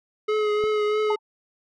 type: tone with vibrato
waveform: square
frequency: 424.1 Hz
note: G#4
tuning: 36 cents sharp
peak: -21 dBFS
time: 0.28-1.16 s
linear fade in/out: 10 ms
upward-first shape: triangle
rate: 3.1 Hz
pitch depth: 25 cents each way
type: click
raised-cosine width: 2 ms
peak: -23 dBFS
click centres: 0.639 s
type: tone with exponential decay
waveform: sine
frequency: 882 Hz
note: A5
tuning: 4 cents sharp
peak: -21 dBFS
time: 1.1-1.19 s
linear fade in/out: 5 ms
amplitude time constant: 19 ms
effects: low-pass 3000 Hz 12 dB/octave